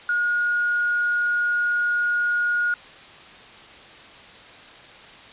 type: tone with quantisation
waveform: sine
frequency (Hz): 1438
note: F#6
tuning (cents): -50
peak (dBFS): -19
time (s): 0.09-2.74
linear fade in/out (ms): 2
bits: 8
effects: white hiss -44 dBFS RMS until 5.32 s + resampled to 8000 Hz